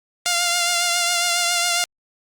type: tone with vibrato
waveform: 5% pulse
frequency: 698.5 Hz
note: F5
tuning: in tune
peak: -6 dBFS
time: 0.26-1.84 s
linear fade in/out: 0 ms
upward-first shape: triangle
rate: 7.3 Hz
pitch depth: 34 cents each way
effects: Opus 48 kbps